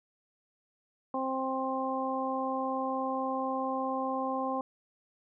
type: harmonic tone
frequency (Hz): 263.5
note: C4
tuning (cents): +12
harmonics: 1 / 2 / 3 / 4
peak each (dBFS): -35 / -35 / -35 / -35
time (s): 1.14-4.61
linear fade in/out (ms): 2
effects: none